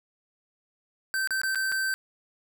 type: tone with dropouts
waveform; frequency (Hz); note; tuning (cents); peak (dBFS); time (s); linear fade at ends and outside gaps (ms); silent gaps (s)
square; 1551; G6; -19; -26; 1.14-1.94; 0; 1.274-1.307 / 1.416-1.434 / 1.548-1.556 / 1.718-1.722
effects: none